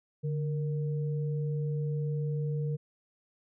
sine tone pair together, 146.84 / 466.2 Hz, D3 / A#4, 0 / 0 cents, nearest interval octave + minor sixth, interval 2000 cents, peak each -29 / -39 dBFS, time 0.23-2.77 s, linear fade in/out 20 ms, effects none

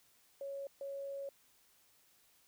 sine tone bursts at uneven times, 554.4 Hz, C#5, in tune, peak -40 dBFS, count 2, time 0.41-0.67 / 0.81-1.29 s, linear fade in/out 2 ms, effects white hiss -69 dBFS RMS until 2.47 s

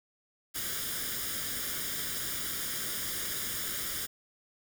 white noise with comb filter, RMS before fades -35 dBFS, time 0.54-4.07 s, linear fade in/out 20 ms, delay 0.58 ms, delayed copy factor +0.7, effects none

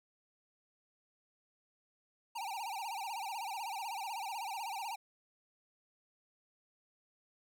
square tone with vibrato, 850 Hz, G#5, 40 cents sharp, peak -39 dBFS, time 2.35-4.96 s, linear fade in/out 10 ms, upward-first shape sine, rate 16 Hz, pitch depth 190 cents each way, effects none

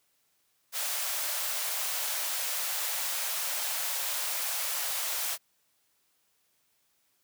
white high-pass noise, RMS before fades -32 dBFS, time 0.72-5.38 s, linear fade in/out 50 ms, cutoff 520 Hz, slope 48 dB/octave, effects white hiss -72 dBFS RMS until 7.23 s + high-pass 60 Hz 12 dB/octave

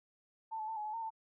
sine tone with pitch steps, 890 / 864 / 891 / 845 / 856 / 913 / 889 Hz, A5 / A5 / A5 / G#5 / A5 / A#5 / A5, +20 / -32 / +22 / +30 / -48 / -36 / +18 cents, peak -37 dBFS, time 0.51-1.105 s, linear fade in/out 20 ms, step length 85 ms, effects none

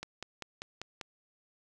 click train, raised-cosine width 0.2 ms, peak -22 dBFS, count 6, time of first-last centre 0.03-1.012 s, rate 5.09 Hz, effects none

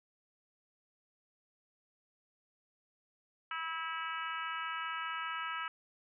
harmonic tone, 325.1 Hz, E4, 24 cents flat, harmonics 3 / 4 / 5 / 6 / 7 / 8 / 9, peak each -45 / -39 / -43 / -49 / -47 / -49 / -47 dBFS, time 3.51-5.68 s, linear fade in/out 2 ms, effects none

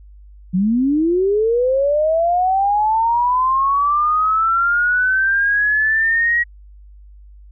sine linear sweep, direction up, 174.1 to 1913 Hz, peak -13 dBFS, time 0.53-6.44 s, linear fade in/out 20 ms, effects added 50 Hz sine -39 dBFS peak until 7.51 s

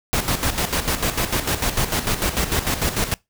pink noise with tremolo, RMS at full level -20 dBFS, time 0.13-3.14 s, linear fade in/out 0 ms, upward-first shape square, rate 6.7 Hz, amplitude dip 65%, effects noise-tail reverb RT60 0.2 s tail -24 dB re dry

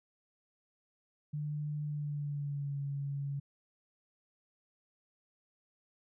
sine tone with pitch glide, 148.9 to 140.54 Hz, D3 to C#3, +24 to +24 cents, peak -34 dBFS, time 1.33-3.4 s, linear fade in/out 10 ms, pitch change -100 cents, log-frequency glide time 1.84-2.79 s, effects none

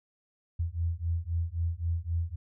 sine beating tone pair, 82.41 / 86.21 Hz, E2 / F2, 0 / -22 cents, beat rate 3.8 Hz, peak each -31 dBFS, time 0.59-2.36 s, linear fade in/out 10 ms, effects none

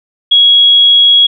sine tone, 3322 Hz, G#7, in tune, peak -3 dBFS, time 0.31-1.27 s, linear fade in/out 10 ms, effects none

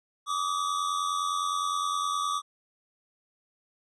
square tone pair together, 1154.8 / 1244.5 Hz, D6 / D#6, -30 / 0 cents, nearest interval minor second, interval 130 cents, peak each -29 / -33 dBFS, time 0.26-2.42 s, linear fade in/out 50 ms, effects resampled to 22050 Hz

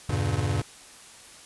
square chord, E diminished seventh, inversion none, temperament just, 82.41 / 98.89 / 118.67 / 142.4 Hz, E2 / G2 / Bb2 / Db3, 0 / +16 / +31 / +47 cents, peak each -33 / -28 / -31 / -31 dBFS, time 0.09-0.62 s, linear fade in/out 5 ms, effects white hiss -48 dBFS RMS until 1.45 s + resampled to 24000 Hz

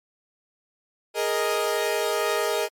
sawtooth chord, Ab suspended second, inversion none, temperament equal, 415.3 / 466.2 / 622.3 Hz, Ab4 / Bb4 / Eb5, 0 / 0 / 0 cents, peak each -23 dBFS, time 1.14-2.69 s, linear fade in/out 50 ms, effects MP3 64 kbps

